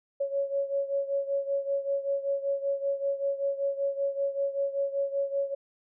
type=beating tone pair; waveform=sine; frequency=554.4 / 559.6 Hz; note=C#5 / C#5; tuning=0 / +16 cents; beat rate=5.2 Hz; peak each=-28 / -32 dBFS; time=0.2-5.55 s; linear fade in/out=10 ms; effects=none